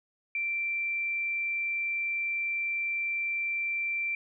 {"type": "tone", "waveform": "sine", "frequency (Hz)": 2350, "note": "D7", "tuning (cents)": 1, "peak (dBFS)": -28, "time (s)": [0.35, 4.15], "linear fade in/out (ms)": 2, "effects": []}